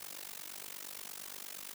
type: noise with amplitude modulation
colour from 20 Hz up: white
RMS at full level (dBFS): -42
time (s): 0-1.74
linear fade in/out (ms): 10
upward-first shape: sine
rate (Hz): 48.6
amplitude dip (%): 95
effects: high-pass 150 Hz 12 dB/octave